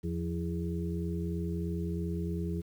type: harmonic tone with a mistuned harmonic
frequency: 83 Hz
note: E2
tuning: 12 cents sharp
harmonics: 1 / 2 / 4 / 5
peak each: -35 / -34 / -40 / -41 dBFS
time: 0.03-2.62 s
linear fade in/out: 20 ms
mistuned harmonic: 2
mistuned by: +69 cents
effects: 10-bit